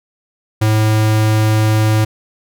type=tone; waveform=square; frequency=108.5 Hz; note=A2; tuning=24 cents flat; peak=-11 dBFS; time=0.61-2.05 s; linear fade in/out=10 ms; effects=none